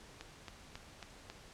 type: click train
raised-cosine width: 0.2 ms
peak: -28 dBFS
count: 5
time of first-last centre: 0.21-1.3 s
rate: 3.67 Hz
effects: pink hiss -56 dBFS RMS until 1.53 s + low-pass 8000 Hz 12 dB/octave